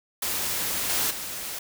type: noise with level steps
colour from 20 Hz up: white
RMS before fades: -28 / -25 / -34 dBFS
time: 0.22-1.59 s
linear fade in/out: 5 ms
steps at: 0.89 / 1.1 s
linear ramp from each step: 10 ms
effects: none